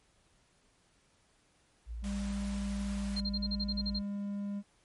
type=tone; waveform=sine; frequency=57 Hz; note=A#1; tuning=38 cents flat; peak=-37 dBFS; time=1.86-4.03 s; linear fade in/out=50 ms
type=tone with pitch glide; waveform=triangle; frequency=200 to 202 Hz; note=G3 to G#3; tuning=+35 to -48 cents; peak=-32 dBFS; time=2.02-4.63 s; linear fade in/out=50 ms; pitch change=+17 cents; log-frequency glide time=3.19-3.43 s
type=high-pass noise; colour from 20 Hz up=pink; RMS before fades=-50 dBFS; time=2.04-3.2 s; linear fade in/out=0 ms; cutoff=700 Hz; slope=12 dB/octave
type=tone bursts; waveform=sine; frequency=4186 Hz; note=C8; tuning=in tune; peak=-33 dBFS; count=10; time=3.16-3.991 s; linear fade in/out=10 ms; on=48 ms; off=39 ms
effects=pink hiss -69 dBFS RMS until 4.84 s + MP3 48 kbps